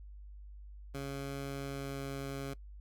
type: tone with pitch glide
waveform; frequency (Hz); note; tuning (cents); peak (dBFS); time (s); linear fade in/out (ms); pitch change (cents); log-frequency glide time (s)
15% pulse; 138.59 to 137.63; C#3 to C#3; 0 to -12; -32; 0.94-2.54; 10; -12; 1.72-2.03
effects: noise-tail reverb RT60 0.1 s tail -21 dB re dry + added 50 Hz sine -47 dBFS peak until 2.8 s